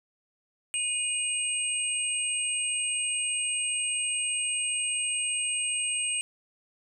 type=tone cluster; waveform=sine; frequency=2475 / 2876 / 8400 Hz; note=D#7 / F#7 / C9; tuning=-10 / -50 / +6 cents; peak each=-34 / -34 / -28 dBFS; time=0.74-6.21 s; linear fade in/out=0 ms; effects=none